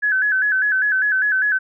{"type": "tone with vibrato", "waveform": "sine", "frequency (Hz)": 1606, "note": "G6", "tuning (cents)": 41, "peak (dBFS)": -15, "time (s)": [0.02, 1.59], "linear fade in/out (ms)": 20, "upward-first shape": "square", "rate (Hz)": 5, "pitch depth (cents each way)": 86, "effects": []}